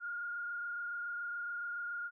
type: tone with frequency modulation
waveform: sine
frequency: 1419 Hz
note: F6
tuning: 27 cents sharp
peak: -37 dBFS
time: 0-2.11 s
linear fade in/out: 50 ms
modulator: 27.1 Hz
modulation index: 0.9
effects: none